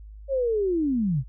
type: linear sweep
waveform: sine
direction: down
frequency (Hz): 558 to 116.54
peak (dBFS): -21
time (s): 0.28-1.24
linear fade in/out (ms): 50
effects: added 52 Hz sine -40 dBFS peak until 1.28 s